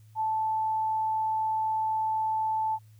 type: tone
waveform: sine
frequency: 876 Hz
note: A5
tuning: 8 cents flat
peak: -25 dBFS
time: 0.15-2.79 s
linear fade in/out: 50 ms
effects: added 108 Hz sine -51 dBFS peak until 2.99 s + white hiss -68 dBFS RMS until 2.99 s